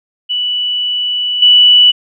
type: tone with level steps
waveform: sine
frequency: 2960 Hz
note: F#7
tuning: in tune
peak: -13 / -3 dBFS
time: 0.29-1.92 s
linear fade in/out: 20 ms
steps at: 1.42 s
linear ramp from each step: 5 ms
effects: none